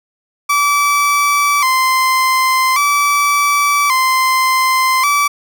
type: tone with vibrato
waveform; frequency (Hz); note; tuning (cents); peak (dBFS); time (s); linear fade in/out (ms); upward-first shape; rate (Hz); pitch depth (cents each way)
30% pulse; 1095; C#6; -22; -8; 0.49-5.28; 10; square; 0.44; 91
effects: none